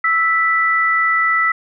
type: tone pair together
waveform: sine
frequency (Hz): 1317.5 / 1974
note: E6 / B6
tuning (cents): -1 / -1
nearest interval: perfect fifth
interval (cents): 700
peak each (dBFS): -16 / -15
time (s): 0.04-1.52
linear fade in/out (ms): 5
effects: none